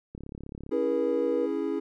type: click train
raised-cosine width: 3 ms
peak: -27 dBFS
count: 20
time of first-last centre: 0.15-0.693 s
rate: 35 Hz
type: chord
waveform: triangle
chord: C# minor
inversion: none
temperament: equal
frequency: 277.2 / 329.6 / 415.3 Hz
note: C#4 / E4 / G#4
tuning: 0 / 0 / 0 cents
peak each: -30 / -29 / -29 dBFS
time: 0.71-1.8 s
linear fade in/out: 10 ms
type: tone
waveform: sine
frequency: 481.5 Hz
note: B4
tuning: 44 cents flat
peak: -26 dBFS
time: 0.72-1.47 s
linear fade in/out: 20 ms
effects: none